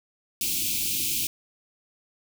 white band-stop noise, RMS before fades -27 dBFS, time 0.41-1.27 s, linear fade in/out 2 ms, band 360 to 2300 Hz, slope 96 dB/octave, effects none

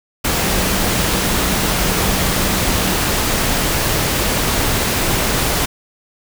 sine tone in noise, 188.4 Hz, F#3, 32 cents sharp, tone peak -25 dBFS, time 0.42-2.94 s, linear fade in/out 10 ms, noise pink, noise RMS -17 dBFS, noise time 0.24-5.66 s, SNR -11 dB, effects none

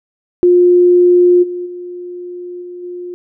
sine tone with level steps, 355.3 Hz, F4, 30 cents sharp, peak -5 / -19 / -24 / -26 / -23 dBFS, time 0.43-3.14 s, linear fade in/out 0 ms, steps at 1.42 / 1.65 / 2.61 / 2.82 s, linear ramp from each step 20 ms, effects none

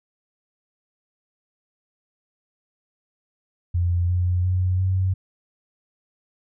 sine tone with pitch steps, 87.4 / 89.49 / 91.64 / 93.84 Hz, F2 / F2 / F#2 / F#2, +2 / +43 / -16 / +25 cents, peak -18 dBFS, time 3.74-5.14 s, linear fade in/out 10 ms, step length 350 ms, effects none

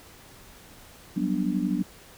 sine chord, G major seventh, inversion third, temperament just, 183.75 / 196 / 245 / 294 Hz, F#3 / G3 / B3 / D4, -12 / 0 / -14 / +2 cents, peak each -29 dBFS, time 1.16-1.83 s, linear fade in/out 10 ms, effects pink hiss -50 dBFS RMS until 2.17 s

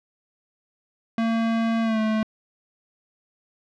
square tone with pitch glide, 227.3 to 218 Hz, A#3 to A3, -43 to -16 cents, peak -21 dBFS, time 1.18-2.23 s, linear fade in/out 2 ms, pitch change -73 cents, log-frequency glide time 1.82-2 s, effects low-pass 3000 Hz 12 dB/octave

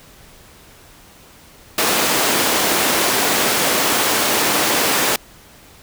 pink high-pass noise, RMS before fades -17 dBFS, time 1.78-5.16 s, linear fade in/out 2 ms, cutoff 310 Hz, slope 12 dB/octave, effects pink hiss -45 dBFS RMS until 5.82 s

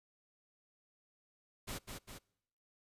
pink noise with echo, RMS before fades -42 dBFS, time 1.67-1.79 s, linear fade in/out 20 ms, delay 200 ms, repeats 2, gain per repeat -4 dB, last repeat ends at 2.19 s, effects noise-tail reverb RT60 0.8 s tail -25 dB re dry + resampled to 32000 Hz

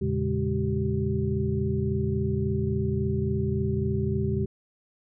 sine tone cluster, 84.1 / 117.1 / 140.7 / 206.1 / 385.4 Hz, E2 / A#2 / C#3 / G#3 / G4, +35 / +8 / +26 / -13 / -29 cents, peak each -30 dBFS, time 0.01-4.46 s, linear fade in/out 10 ms, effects none

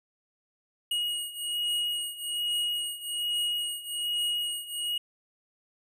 square beating tone pair, 2887 / 2888.2 Hz, F#7 / F#7, -43 / -42 cents, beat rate 1.2 Hz, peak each -31 / -34 dBFS, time 0.91-4.98 s, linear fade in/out 5 ms, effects none

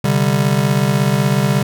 square chord, C suspended second, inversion none, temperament just, 130.81 / 147.16 / 196.22 Hz, C3 / D3 / G3, 0 / +4 / +2 cents, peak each -18 dBFS, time 0.04-1.63 s, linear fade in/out 5 ms, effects none

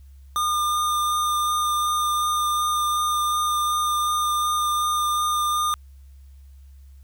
square tone with vibrato, 1209 Hz, D6, 50 cents sharp, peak -21 dBFS, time 0.36-5.74 s, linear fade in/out 0 ms, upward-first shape sine, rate 2.7 Hz, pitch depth 10 cents each way, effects added 68 Hz sine -43 dBFS peak until 7.03 s + white hiss -66 dBFS RMS until 7.03 s

